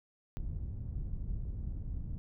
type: low-pass noise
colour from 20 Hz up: pink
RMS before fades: -38 dBFS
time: 0.37-2.18 s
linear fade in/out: 0 ms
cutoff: 110 Hz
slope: 12 dB/octave
effects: none